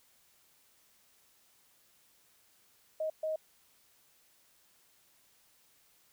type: tone bursts at uneven times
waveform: sine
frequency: 628 Hz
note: D#5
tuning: 16 cents sharp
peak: -31 dBFS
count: 2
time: 3-3.1 / 3.23-3.36 s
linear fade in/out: 5 ms
effects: white hiss -67 dBFS RMS until 6.12 s